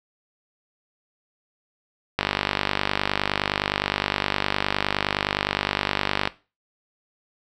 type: click train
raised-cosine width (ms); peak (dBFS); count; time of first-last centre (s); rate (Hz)
0.3; -4; 204; 2.19-6.275; 49.7
effects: noise-tail reverb RT60 0.3 s tail -17 dB re dry